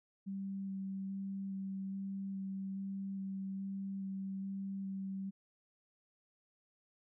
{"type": "tone with vibrato", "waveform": "sine", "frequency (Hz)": 194.1, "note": "G3", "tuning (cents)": -17, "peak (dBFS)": -38, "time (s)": [0.26, 5.31], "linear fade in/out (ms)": 20, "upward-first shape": "square", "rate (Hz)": 1.2, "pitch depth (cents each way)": 9, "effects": []}